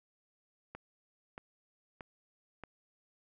click train, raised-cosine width 0.5 ms, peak -29 dBFS, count 4, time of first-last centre 0.75-2.637 s, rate 1.59 Hz, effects none

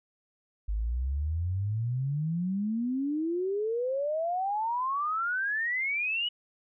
sine exponential sweep, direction up, 49.99 to 2960 Hz, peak -27 dBFS, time 0.68-6.29 s, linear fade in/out 10 ms, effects none

